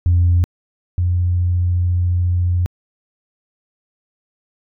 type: tone pair in turn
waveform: sine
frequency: 87.31 / 88.58 Hz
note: F2 / F2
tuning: 0 / +25 cents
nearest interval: unison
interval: 25 cents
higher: second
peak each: -9 / -13 dBFS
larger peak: first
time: 0.06-0.44 / 0.98-2.66 s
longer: second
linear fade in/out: 0 ms
effects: tanh soft clip ceiling -7 dBFS